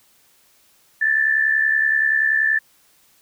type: tone with amplitude modulation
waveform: sine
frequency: 1760 Hz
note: A6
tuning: in tune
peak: -12 dBFS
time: 1.01-2.59 s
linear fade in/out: 10 ms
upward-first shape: sine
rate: 70.5 Hz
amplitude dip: 65%
effects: white hiss -57 dBFS RMS until 3.21 s